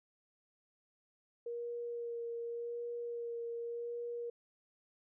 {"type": "tone with vibrato", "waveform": "sine", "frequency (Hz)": 471.4, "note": "A#4", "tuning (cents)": 19, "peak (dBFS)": -38, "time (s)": [1.46, 4.3], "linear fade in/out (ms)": 5, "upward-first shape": "sine", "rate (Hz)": 0.87, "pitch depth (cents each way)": 15, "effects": []}